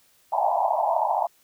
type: band-pass noise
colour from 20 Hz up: pink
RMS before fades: -23 dBFS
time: 0.32-1.27 s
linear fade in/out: 5 ms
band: 630 to 970 Hz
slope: 96 dB/octave
effects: white hiss -61 dBFS RMS until 1.43 s